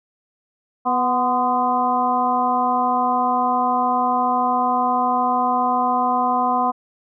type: harmonic tone with a mistuned harmonic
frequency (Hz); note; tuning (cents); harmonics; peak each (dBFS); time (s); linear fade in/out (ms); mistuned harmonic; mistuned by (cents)
247.4; B3; +3; 1 / 2 / 3 / 4 / 5; -25 / -30 / -20 / -20 / -26; 0.85-6.72; 20; 4; +61
effects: none